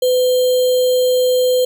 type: tone with sample-and-hold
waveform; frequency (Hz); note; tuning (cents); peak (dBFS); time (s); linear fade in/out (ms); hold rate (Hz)
sine; 504; B4; +35; -11; 0.02-1.65; 5; 3675
effects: none